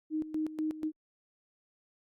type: tone with tremolo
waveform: sine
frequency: 311.1 Hz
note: D#4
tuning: in tune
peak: -29 dBFS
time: 0.1-0.92 s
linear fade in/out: 50 ms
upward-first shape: square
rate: 4.1 Hz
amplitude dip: 75%
effects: Opus 48 kbps